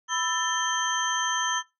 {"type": "tone cluster", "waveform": "sine", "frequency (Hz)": [996, 1323, 1777, 3144, 6220], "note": ["B5", "E6", "A6", "G7", "G8"], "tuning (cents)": [14, 6, 17, 4, -14], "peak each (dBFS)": -31, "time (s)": [0.08, 1.63], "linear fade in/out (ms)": 50, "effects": ["noise-tail reverb RT60 0.2 s tail -17 dB re dry"]}